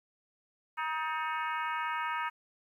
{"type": "harmonic tone with a mistuned harmonic", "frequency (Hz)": 315.5, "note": "D#4", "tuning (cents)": 24, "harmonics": [3, 4, 5, 6, 7, 8, 9], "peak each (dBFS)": [-35, -36, -40, -42, -42, -47, -49], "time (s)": [0.77, 2.3], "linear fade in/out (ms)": 20, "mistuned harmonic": 6, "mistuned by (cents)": -86, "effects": ["11-bit"]}